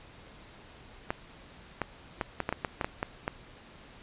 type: clicks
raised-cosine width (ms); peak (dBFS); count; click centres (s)
0.5; -14; 11; 1.105 / 1.817 / 2.212 / 2.403 / 2.491 / 2.526 / 2.648 / 2.812 / 2.845 / 3.029 / 3.279
effects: pink hiss -52 dBFS RMS until 4.02 s + resampled to 8000 Hz